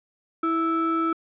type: ring-modulated tone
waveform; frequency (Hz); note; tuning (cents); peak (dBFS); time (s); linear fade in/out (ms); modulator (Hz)
triangle; 493.9; B4; 0; -16; 0.43-1.13; 5; 821
effects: resampled to 8000 Hz